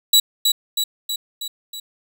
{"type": "tone with echo", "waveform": "sawtooth", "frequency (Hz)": 3913, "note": "B7", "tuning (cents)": -17, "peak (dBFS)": -7, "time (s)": [0.13, 0.2], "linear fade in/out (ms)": 5, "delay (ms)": 320, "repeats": 5, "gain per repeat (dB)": -4, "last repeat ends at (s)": 1.8, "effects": []}